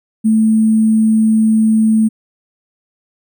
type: tone with sample-and-hold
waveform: sine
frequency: 220 Hz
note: A3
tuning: in tune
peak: -8 dBFS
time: 0.24-2.09 s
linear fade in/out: 20 ms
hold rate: 8820 Hz
effects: none